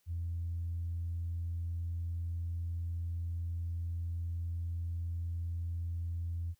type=tone; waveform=sine; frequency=84.9 Hz; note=F2; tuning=48 cents flat; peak=-33 dBFS; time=0.06-6.55 s; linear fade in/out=50 ms; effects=tanh soft clip ceiling -29 dBFS + white hiss -75 dBFS RMS until 6.59 s

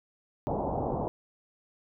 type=low-pass noise; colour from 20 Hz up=white; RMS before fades=-31 dBFS; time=0.47-1.08 s; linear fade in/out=0 ms; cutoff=880 Hz; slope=48 dB/octave; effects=none

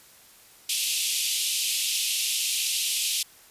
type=band-pass noise; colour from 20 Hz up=pink; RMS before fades=-27 dBFS; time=0.69-3.23 s; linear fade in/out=5 ms; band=2600 to 13000 Hz; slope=48 dB/octave; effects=white hiss -53 dBFS RMS until 3.5 s + resampled to 32000 Hz

